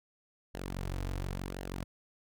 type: tone with flanger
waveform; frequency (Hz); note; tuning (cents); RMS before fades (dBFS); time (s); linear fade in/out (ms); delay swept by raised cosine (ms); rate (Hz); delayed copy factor
sawtooth; 46.25; F#1; 0; -38; 0.54-1.84; 10; 0.83 to 5.33; 0.94; -0.6
effects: none